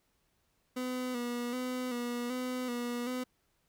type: tone with vibrato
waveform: 30% pulse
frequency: 246.9 Hz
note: B3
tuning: in tune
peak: -31 dBFS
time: 0.76-3.24 s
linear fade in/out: 10 ms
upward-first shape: square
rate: 1.3 Hz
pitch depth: 40 cents each way
effects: pink hiss -75 dBFS RMS until 3.68 s